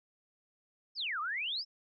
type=exponential two-way sweep; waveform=sine; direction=down then up; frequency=5430 to 1161 to 5430 Hz; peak=-33 dBFS; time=0.95-1.65 s; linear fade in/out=50 ms; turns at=1.2 s; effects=none